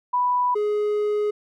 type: tone pair in turn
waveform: sine / triangle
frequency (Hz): 987.8 / 418.4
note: B5 / G#4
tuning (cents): 0 / +13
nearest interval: octave + minor third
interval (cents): 1487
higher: first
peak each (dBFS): -18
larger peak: neither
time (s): 0.13-0.55 / 0.55-1.31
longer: second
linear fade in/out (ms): 10
effects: none